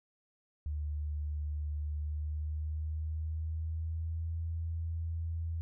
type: tone with pitch glide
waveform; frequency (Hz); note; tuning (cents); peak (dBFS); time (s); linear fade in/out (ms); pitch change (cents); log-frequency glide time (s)
sine; 74.7 to 82.41; D2 to E2; +30 to 0; -33; 0.66-5.61; 0; +170; 1.91-4.35
effects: none